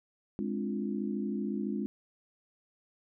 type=chord; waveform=sine; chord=D half-diminished seventh; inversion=second; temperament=equal; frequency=207.7 / 261.6 / 293.7 / 349.2 Hz; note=Ab3 / C4 / D4 / F4; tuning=0 / 0 / 0 / 0 cents; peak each=-33 / -38 / -39 / -39 dBFS; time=0.39-1.86 s; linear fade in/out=0 ms; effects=none